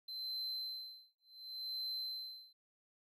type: tone with tremolo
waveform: triangle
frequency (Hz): 4082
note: C8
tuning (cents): -44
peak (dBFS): -37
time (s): 0.08-2.53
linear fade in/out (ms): 5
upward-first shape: sine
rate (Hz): 0.69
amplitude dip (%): 100
effects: none